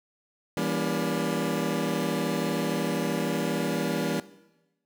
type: chord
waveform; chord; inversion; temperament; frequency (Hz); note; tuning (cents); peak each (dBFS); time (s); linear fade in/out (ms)
25% pulse; E diminished seventh; none; just; 164.81 / 197.78 / 237.3 / 284.8; E3 / G3 / Bb3 / Db4; 0 / +16 / +31 / +47; -28; 0.57-4.2; 2
effects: noise-tail reverb RT60 1.0 s tail -18 dB re dry